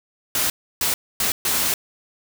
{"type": "noise bursts at uneven times", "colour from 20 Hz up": "white", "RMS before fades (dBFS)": -21, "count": 4, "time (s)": [[0.35, 0.5], [0.81, 0.94], [1.2, 1.32], [1.45, 1.74]], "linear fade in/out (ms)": 2, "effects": []}